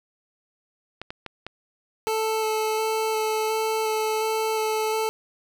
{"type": "clicks", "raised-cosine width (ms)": 0.3, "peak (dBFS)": -18, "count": 5, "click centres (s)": [1.016, 1.105, 1.263, 1.466, 2.079]}
{"type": "tone with vibrato", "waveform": "25% pulse", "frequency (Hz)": 437.7, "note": "A4", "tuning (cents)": -9, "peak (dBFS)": -19, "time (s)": [2.07, 5.09], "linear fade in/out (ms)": 0, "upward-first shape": "square", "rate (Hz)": 1.4, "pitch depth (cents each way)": 9}
{"effects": []}